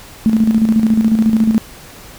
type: tone with tremolo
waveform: sine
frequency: 221.1 Hz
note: A3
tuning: 9 cents sharp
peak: -7 dBFS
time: 0.26-1.58 s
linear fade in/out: 0 ms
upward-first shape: square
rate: 14 Hz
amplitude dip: 55%
effects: pink hiss -37 dBFS RMS until 2.18 s